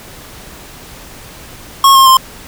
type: tone with pitch steps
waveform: square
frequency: 1091 / 1069.8 / 1049 Hz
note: C#6 / C6 / C6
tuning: -28 / +38 / +4 cents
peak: -4 dBFS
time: 1.84-2.17 s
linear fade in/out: 2 ms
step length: 110 ms
effects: pink hiss -34 dBFS RMS until 2.47 s